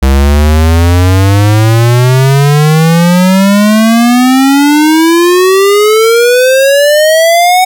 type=exponential sweep; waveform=square; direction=up; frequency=65.7 to 750 Hz; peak=-4 dBFS; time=0.02-7.65 s; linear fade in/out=10 ms; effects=none